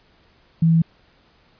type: tone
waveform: sine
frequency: 164.1 Hz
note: E3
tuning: 8 cents flat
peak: -12 dBFS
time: 0.62-0.82 s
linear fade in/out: 5 ms
effects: pink hiss -57 dBFS RMS until 1.59 s + resampled to 11025 Hz